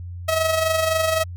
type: tone with amplitude modulation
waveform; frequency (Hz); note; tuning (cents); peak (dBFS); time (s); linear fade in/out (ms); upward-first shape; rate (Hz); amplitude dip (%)
sawtooth; 642; E5; -46; -12; 0.28-1.24; 10; sine; 23.8; 50
effects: added 88 Hz sine -30 dBFS peak until 1.36 s + MP3 96 kbps